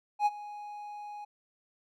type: tone with ADSR envelope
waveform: triangle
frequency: 830.6 Hz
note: G#5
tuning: in tune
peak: -19 dBFS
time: 0.19-1.25 s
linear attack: 70 ms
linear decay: 35 ms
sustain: -19 dB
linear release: 10 ms
effects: none